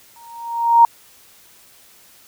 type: tone with exponential growth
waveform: sine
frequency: 932.3 Hz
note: A#5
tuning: in tune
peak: -4 dBFS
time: 0.16-0.85 s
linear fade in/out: 2 ms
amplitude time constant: 150 ms
effects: white hiss -49 dBFS RMS until 2.27 s